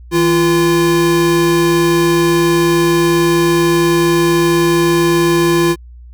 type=tone pair together; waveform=square; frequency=162.2 / 343.7 Hz; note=E3 / F4; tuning=-28 / -28 cents; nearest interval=octave + minor second; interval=1300 cents; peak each=-18 / -11 dBFS; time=0.11-5.76 s; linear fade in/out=50 ms; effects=added 60 Hz sine -33 dBFS peak until 6.13 s